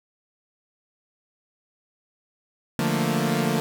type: chord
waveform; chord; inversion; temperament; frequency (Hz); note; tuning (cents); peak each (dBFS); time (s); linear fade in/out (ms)
sawtooth; Bb major seventh; first; equal; 146.83 / 174.61 / 220 / 233.1; D3 / F3 / A3 / Bb3; 0 / 0 / 0 / 0; -23; 2.79-3.6; 0
effects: 8-bit